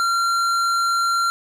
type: tone with hard clipping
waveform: triangle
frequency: 1374 Hz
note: F6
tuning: 29 cents flat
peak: -19 dBFS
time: 0-1.3 s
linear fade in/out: 0 ms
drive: 16 dB
effects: none